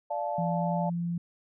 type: chord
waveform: sine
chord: D minor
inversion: none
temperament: equal with one note detuned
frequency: 587.3 / 698.5 / 870.9 Hz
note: D5 / F5 / A5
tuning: 0 / 0 / -18 cents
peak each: -33 dBFS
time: 0.1-0.9 s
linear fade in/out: 10 ms
type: tone with pitch glide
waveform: sine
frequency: 169.8 to 171.57 Hz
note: F3 to F3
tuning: -48 to -30 cents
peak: -28 dBFS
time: 0.38-1.18 s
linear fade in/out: 5 ms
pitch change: +18 cents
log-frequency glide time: 0.51-0.81 s
effects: none